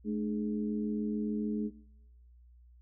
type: tone cluster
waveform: sine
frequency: 214.5 / 301.4 / 417.5 Hz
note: A3 / D4 / G#4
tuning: -44 / +45 / +9 cents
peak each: -31 / -38 / -40 dBFS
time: 0.04-1.71 s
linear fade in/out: 50 ms
effects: noise-tail reverb RT60 1.0 s tail -22 dB re dry + added 60 Hz sine -55 dBFS peak until 2.81 s